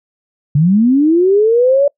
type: linear sweep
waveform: sine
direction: up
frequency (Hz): 137.6 to 578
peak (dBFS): -7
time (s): 0.55-1.88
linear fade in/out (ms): 5
effects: noise-tail reverb RT60 0.1 s tail -24 dB re dry